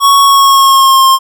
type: tone with pitch glide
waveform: square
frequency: 1111 to 1064.5 Hz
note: C#6 to C6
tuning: +4 to +30 cents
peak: -4 dBFS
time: 0-1.19 s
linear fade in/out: 50 ms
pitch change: -74 cents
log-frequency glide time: 0.21-1.07 s
effects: none